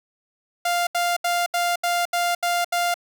sawtooth tone bursts, 698.5 Hz, F5, in tune, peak -16 dBFS, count 8, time 0.65-2.942 s, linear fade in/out 5 ms, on 220 ms, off 76 ms, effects none

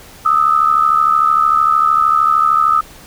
sine tone pair together, 1231.8 / 1305 Hz, D#6 / E6, -18 / -18 cents, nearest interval minor second, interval 100 cents, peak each -12 dBFS, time 0.25-2.81 s, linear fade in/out 10 ms, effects pink hiss -39 dBFS RMS until 3.06 s

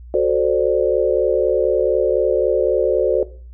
sine chord, D dominant seventh, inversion first, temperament equal, 370 / 440 / 523.3 / 587.3 Hz, F#4 / A4 / C5 / D5, 0 / 0 / 0 / 0 cents, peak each -18 / -19 / -19 / -20 dBFS, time 0.14-3.23 s, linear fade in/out 2 ms, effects noise-tail reverb RT60 0.4 s tail -17 dB re dry + added 60 Hz sine -35 dBFS peak until 3.53 s

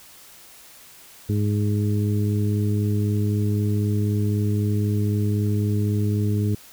harmonic tone, 103.9 Hz, G#2, 1 cent sharp, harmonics 1 / 2 / 3 / 4, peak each -20 / -26 / -30 / -32 dBFS, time 1.29-6.55 s, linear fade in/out 5 ms, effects white hiss -47 dBFS RMS until 6.72 s

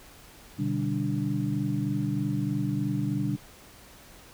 sine tone cluster, 124.7 / 147.9 / 197.6 / 292.9 Hz, B2 / D3 / G3 / D4, +17 / +13 / +14 / -5 cents, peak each -31 dBFS, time 0.58-3.37 s, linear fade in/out 20 ms, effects pink hiss -51 dBFS RMS until 4.33 s

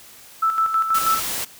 sine tone with tremolo, 1318.5 Hz, E6, in tune, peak -15 dBFS, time 0.42-1.2 s, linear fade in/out 10 ms, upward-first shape square, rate 6.2 Hz, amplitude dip 55%
white noise, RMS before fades -26 dBFS, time 0.94-1.45 s, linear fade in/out 10 ms
effects white hiss -45 dBFS RMS until 1.59 s

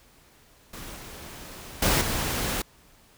pink noise with level steps, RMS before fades -40 / -42 / -22 / -28 dBFS, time 0.73-2.62 s, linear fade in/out 5 ms, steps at 0.96 / 1.82 / 2.01 s, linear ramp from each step 5 ms, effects pink hiss -57 dBFS RMS until 3.17 s

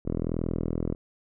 5% pulse tone with low-pass filter, 41.2 Hz, E1, in tune, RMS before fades -29 dBFS, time 0.05-0.95 s, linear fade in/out 10 ms, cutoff 440 Hz, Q 0.66, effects none

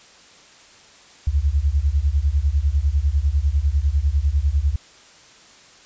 sine beating tone pair, 66.5 / 76.5 Hz, C2 / D#2, +29 / -29 cents, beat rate 10 Hz, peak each -19 / -19 dBFS, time 1.27-4.76 s, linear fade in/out 5 ms, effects white hiss -48 dBFS RMS until 5.85 s + resampled to 16000 Hz

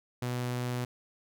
sawtooth tone, 123.47 Hz, B2, in tune, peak -27 dBFS, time 0.22-0.85 s, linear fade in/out 5 ms, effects none

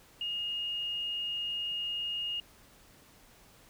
sine tone, 2851 Hz, F7, 35 cents sharp, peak -32 dBFS, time 0.21-2.4 s, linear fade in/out 2 ms, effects pink hiss -59 dBFS RMS until 3.69 s

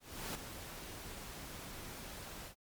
pink noise with ADSR envelope, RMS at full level -40 dBFS, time 0-2.55 s, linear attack 350 ms, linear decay 4 ms, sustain -8 dB, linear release 89 ms, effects Opus 48 kbps

